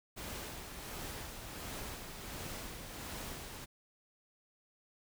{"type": "noise with tremolo", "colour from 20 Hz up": "pink", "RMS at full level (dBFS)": -43, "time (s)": [0.16, 3.66], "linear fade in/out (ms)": 20, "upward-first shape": "sine", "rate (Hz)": 1.4, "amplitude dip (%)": 40, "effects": []}